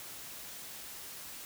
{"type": "silence", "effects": ["white hiss -46 dBFS RMS until 1.45 s"]}